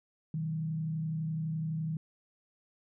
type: tone with frequency modulation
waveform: sine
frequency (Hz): 158.8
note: D#3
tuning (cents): +36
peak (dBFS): -31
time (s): 0.34-1.97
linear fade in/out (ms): 2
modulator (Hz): 31.9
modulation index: 0.42
effects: none